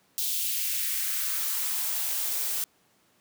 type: noise with high-pass filter sweep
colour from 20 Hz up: blue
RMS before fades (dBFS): -29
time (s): 0.18-2.64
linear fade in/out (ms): 0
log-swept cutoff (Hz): 3700 to 350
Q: 1.6
effects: pink hiss -65 dBFS RMS until 3.2 s + high-pass 150 Hz 12 dB/octave